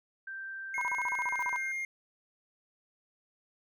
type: tone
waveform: sine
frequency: 1568 Hz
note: G6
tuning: in tune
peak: -38 dBFS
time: 0.27-1.72 s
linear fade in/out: 5 ms
type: tone with pitch glide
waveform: triangle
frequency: 2158 to 2125 Hz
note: C#7 to C7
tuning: -47 to +26 cents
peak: -31 dBFS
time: 0.74-1.85 s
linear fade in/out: 2 ms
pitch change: -27 cents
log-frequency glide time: 1.12-1.41 s
type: tone bursts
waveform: sine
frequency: 979 Hz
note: B5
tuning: 15 cents flat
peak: -31 dBFS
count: 12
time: 0.78-1.561 s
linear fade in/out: 0 ms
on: 33 ms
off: 35 ms
type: noise with exponential decay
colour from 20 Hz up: blue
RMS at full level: -49 dBFS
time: 1.4-1.49 s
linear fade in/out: 5 ms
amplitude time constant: 19 ms
effects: none